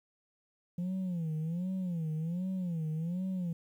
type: tone with vibrato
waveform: sine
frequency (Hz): 171.4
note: F3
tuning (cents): -32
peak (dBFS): -29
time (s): 0.78-3.53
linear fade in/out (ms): 5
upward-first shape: sine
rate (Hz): 1.3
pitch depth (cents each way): 170
effects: tanh soft clip ceiling -31 dBFS + 11-bit